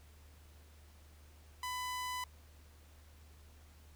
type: tone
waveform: sawtooth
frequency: 1000 Hz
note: B5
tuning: 21 cents sharp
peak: -34 dBFS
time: 1.63-2.24 s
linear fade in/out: 2 ms
effects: added 75 Hz sine -57 dBFS peak until 3.95 s + pink hiss -65 dBFS RMS until 3.95 s